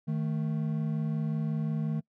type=tone pair together; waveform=triangle; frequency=155.56 / 221.1 Hz; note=D#3 / A3; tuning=0 / +9 cents; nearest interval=tritone; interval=609 cents; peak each=-27 / -31 dBFS; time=0.07-2.01 s; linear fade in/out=20 ms; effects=noise-tail reverb RT60 0.1 s tail -26 dB re dry